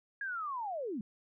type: linear sweep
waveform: sine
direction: down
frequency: 1661.2 to 188.3 Hz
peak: -35 dBFS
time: 0.21-1.01 s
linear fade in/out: 2 ms
effects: none